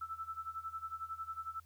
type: tone with tremolo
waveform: sine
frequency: 1321 Hz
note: E6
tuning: 3 cents sharp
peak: -37 dBFS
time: 0.01-1.6 s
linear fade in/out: 5 ms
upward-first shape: sine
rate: 11 Hz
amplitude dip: 85%
effects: added 82 Hz sine -61 dBFS peak until 1.65 s + white hiss -71 dBFS RMS until 1.65 s